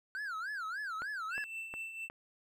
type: tone with vibrato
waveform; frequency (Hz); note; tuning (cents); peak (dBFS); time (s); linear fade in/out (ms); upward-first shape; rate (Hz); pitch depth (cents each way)
triangle; 1483; F#6; +4; -35; 0.15-1.44; 0; sine; 3.4; 260
type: click train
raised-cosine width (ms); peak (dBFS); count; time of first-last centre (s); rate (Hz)
0.5; -29; 4; 1.02-2.099; 2.78
type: tone with tremolo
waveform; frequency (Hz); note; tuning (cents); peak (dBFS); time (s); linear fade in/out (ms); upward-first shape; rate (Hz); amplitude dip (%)
triangle; 2669; E7; +21; -36; 1.3-2.09; 50; triangle; 4.4; 60
effects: none